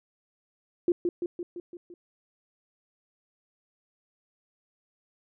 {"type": "tone with echo", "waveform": "sine", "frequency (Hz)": 349.2, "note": "F4", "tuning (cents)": 0, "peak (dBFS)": -19, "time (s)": [0.88, 0.92], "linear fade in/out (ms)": 2, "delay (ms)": 170, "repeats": 6, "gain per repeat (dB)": -4, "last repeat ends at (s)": 1.94, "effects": []}